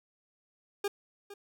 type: tone with echo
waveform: 40% pulse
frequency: 404.5 Hz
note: G#4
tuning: 46 cents flat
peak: -28 dBFS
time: 0.84-0.88 s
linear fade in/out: 5 ms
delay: 460 ms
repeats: 1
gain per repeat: -15 dB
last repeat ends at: 1.34 s
effects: none